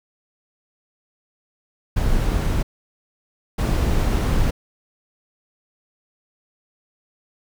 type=noise bursts at uneven times; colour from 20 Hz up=brown; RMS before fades=-19 dBFS; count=2; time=1.96-2.63 / 3.58-4.51 s; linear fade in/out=10 ms; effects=none